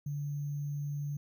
sine tone with sample-and-hold, 144.7 Hz, D3, 25 cents flat, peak -33 dBFS, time 0.06-1.17 s, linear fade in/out 5 ms, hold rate 6300 Hz, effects none

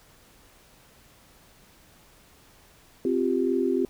sine chord, C suspended fourth, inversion none, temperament equal, 261.6 / 349.2 / 392 Hz, C4 / F4 / G4, 0 / 0 / 0 cents, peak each -26 dBFS, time 3.05-3.85 s, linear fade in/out 2 ms, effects pink hiss -56 dBFS RMS until 3.89 s

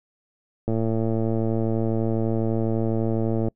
click train, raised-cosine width 2 ms, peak -12 dBFS, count 315, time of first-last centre 0.68-3.484 s, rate 112 Hz, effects noise-tail reverb RT60 0.1 s tail -26 dB re dry

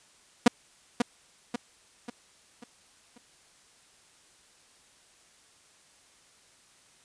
sawtooth tone with echo, 240.3 Hz, B3, 47 cents flat, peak -10 dBFS, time 0.46-0.48 s, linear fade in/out 5 ms, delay 540 ms, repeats 5, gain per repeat -7 dB, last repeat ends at 3.18 s, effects white hiss -60 dBFS RMS until 7.04 s + resampled to 22050 Hz

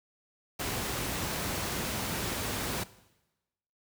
pink noise, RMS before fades -33 dBFS, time 0.59-2.84 s, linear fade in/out 10 ms, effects noise-tail reverb RT60 1.0 s tail -18 dB re dry + high-pass 60 Hz 12 dB/octave

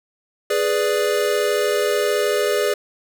square chord, G# diminished, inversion none, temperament equal, 415.3 / 493.9 / 587.3 Hz, G#4 / B4 / D5, 0 / 0 / 0 cents, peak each -21 / -24 / -23 dBFS, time 0.5-2.74 s, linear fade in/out 5 ms, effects none

